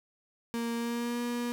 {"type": "tone with pitch glide", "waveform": "35% pulse", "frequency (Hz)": [233.1, 240.2], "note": ["A#3", "B3"], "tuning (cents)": [0, -48], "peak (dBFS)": -29, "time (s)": [0.54, 1.52], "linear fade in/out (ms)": 0, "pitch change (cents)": 52, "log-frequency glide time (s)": [0.75, 1.21], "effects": []}